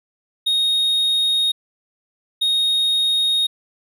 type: tone pair in turn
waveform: triangle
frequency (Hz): 3728 / 3728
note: A#7 / A#7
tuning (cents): -1 / -1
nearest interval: unison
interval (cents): 0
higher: neither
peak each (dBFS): -14 / -14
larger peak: neither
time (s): 0.46-1.52 / 2.41-3.47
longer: neither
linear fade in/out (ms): 10
effects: none